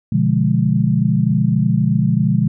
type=chord; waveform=sine; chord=B diminished seventh; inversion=none; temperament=equal; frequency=123.47 / 146.83 / 174.61 / 207.7 Hz; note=B2 / D3 / F3 / Ab3; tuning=0 / 0 / 0 / 0 cents; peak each=-18 dBFS; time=0.12-2.48 s; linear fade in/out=5 ms; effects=none